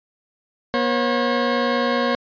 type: tone pair together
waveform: 20% pulse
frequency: 241 / 541 Hz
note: B3 / C#5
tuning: -42 / -42 cents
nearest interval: octave + major second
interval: 1400 cents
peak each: -16 dBFS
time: 0.74-2.15 s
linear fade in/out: 0 ms
effects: resampled to 11025 Hz